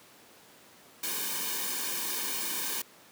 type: noise with comb filter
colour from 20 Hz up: white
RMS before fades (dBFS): -33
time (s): 1.03-2.82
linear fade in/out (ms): 5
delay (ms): 1.5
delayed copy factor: -0.9
effects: pink hiss -55 dBFS RMS until 3.11 s + high-pass 200 Hz 12 dB/octave